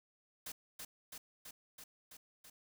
white noise with echo, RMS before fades -45 dBFS, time 0.46-0.52 s, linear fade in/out 5 ms, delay 330 ms, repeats 6, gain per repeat -2 dB, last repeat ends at 2.5 s, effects none

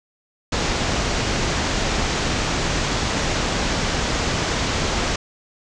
pink low-pass noise, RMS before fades -22 dBFS, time 0.52-5.16 s, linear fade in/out 5 ms, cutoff 7200 Hz, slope 48 dB/octave, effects none

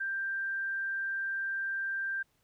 sine tone, 1580 Hz, G6, 13 cents sharp, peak -31 dBFS, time 0-2.23 s, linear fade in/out 10 ms, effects pink hiss -73 dBFS RMS until 2.43 s

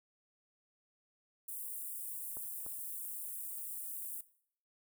white high-pass noise, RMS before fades -43 dBFS, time 1.48-4.21 s, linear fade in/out 5 ms, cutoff 8600 Hz, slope 48 dB/octave
clicks, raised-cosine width 1 ms, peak -36 dBFS, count 2, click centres 2.37 / 2.664 s
effects noise-tail reverb RT60 0.6 s tail -18 dB re dry

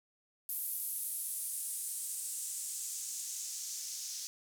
blue noise with band-pass filter sweep, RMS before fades -40 dBFS, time 0.49-4.27 s, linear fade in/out 0 ms, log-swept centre 12000 to 5600 Hz, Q 2.3, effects none

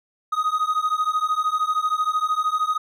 triangle beating tone pair, 1244.5 / 1257.5 Hz, D#6 / D#6, 0 / +18 cents, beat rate 13 Hz, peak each -21 dBFS, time 0.32-2.78 s, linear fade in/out 10 ms, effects none

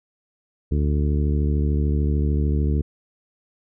harmonic tone, 73.42 Hz, D2, in tune, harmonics 1 / 2 / 3 / 4 / 5 / 6, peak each -19 / -25 / -29 / -31 / -33 / -35 dBFS, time 0.71-2.82 s, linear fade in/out 10 ms, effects none

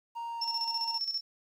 triangle tone with pitch glide, 932.3 to 921.1 Hz, A#5 to A#5, 0 to -21 cents, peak -33 dBFS, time 0.15-0.99 s, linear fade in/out 20 ms, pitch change -21 cents, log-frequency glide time 0.27-0.7 s
sine tone with tremolo, 5400 Hz, E8, 41 cents sharp, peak -28 dBFS, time 0.41-1.21 s, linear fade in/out 10 ms, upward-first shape square, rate 15 Hz, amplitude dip 65%
effects tanh soft clip ceiling -22 dBFS + 11-bit

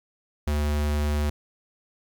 square tone, 74.1 Hz, D2, 16 cents sharp, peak -23 dBFS, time 0.47-1.3 s, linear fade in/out 5 ms, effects 10-bit

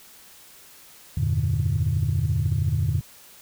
sine chord, E half-diminished seventh, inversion none, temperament equal with one note detuned, 84.04 / 98 / 116.54 / 146.83 Hz, E2 / G2 / Bb2 / D3, +34 / 0 / 0 / 0 cents, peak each -25 dBFS, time 1.17-3.01 s, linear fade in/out 5 ms, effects tanh soft clip ceiling -13 dBFS + white hiss -49 dBFS RMS until 3.41 s

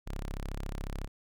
sawtooth tone, 34 Hz, C#1, 33 cents flat, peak -31 dBFS, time 0.06-1.08 s, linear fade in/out 20 ms, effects none

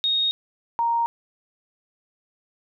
sine tone pair in turn, 3729 / 932.2 Hz, A#7 / A#5, 0 / 0 cents, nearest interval 2 octaves, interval 2400 cents, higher first, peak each -19 dBFS, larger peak neither, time 0.04-0.31 / 0.79-1.06 s, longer neither, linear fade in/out 0 ms, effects none

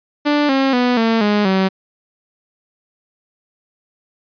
sawtooth tone with pitch steps, 293.7 / 269.3 / 247 / 226.5 / 207.7 / 190.44 Hz, D4 / C#4 / B3 / A#3 / G#3 / G3, 0 / -50 / 0 / -50 / 0 / -50 cents, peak -9 dBFS, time 0.25-1.69 s, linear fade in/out 20 ms, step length 240 ms, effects resampled to 11025 Hz

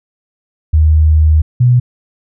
sine tone pair in turn, 77.78 / 123.4 Hz, D#2 / B2, 0 / -1 cents, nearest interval minor sixth, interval 799 cents, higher second, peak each -5 dBFS, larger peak neither, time 0.73-1.42 / 1.6-1.8 s, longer first, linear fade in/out 10 ms, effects none

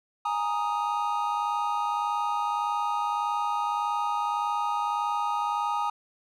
triangle chord, Ab suspended second, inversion none, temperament equal, 830.6 / 932.3 / 1244.5 Hz, Ab5 / Bb5 / Eb6, 0 / 0 / 0 cents, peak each -28 dBFS, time 0.25-5.9 s, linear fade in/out 5 ms, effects none

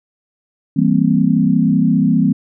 sine chord, C dominant seventh, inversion first, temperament equal with one note detuned, 164.81 / 196 / 230.8 / 261.6 Hz, E3 / G3 / Bb3 / C4, 0 / 0 / -17 / 0 cents, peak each -16 dBFS, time 0.76-2.33 s, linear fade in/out 10 ms, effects none

